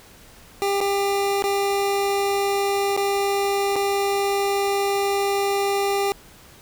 25% pulse tone with dropouts, 398.6 Hz, G4, 29 cents sharp, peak -16 dBFS, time 0.62-6.12 s, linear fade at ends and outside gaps 0 ms, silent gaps 0.805-0.812 / 1.423-1.44 / 2.965-2.975 / 3.757-3.762 s, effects pink hiss -48 dBFS RMS until 6.61 s

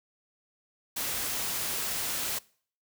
white noise, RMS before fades -32 dBFS, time 0.96-2.39 s, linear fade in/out 10 ms, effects noise-tail reverb RT60 0.5 s tail -23 dB re dry

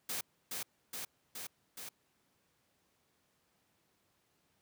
white noise with echo, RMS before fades -38 dBFS, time 0.09-0.21 s, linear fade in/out 5 ms, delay 420 ms, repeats 4, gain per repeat -2 dB, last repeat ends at 1.89 s, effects pink hiss -75 dBFS RMS until 4.61 s + high-pass 100 Hz 12 dB/octave

